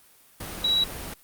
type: tone in noise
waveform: sine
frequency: 3892 Hz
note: B7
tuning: 26 cents flat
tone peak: -19 dBFS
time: 0.64-0.84 s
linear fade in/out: 5 ms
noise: pink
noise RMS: -36 dBFS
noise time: 0.4-1.14 s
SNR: +14 dB
effects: white hiss -56 dBFS RMS until 1.23 s + Opus 32 kbps